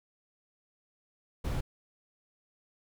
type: noise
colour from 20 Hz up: brown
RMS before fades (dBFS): -32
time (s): 1.44-1.61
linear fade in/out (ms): 10
effects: none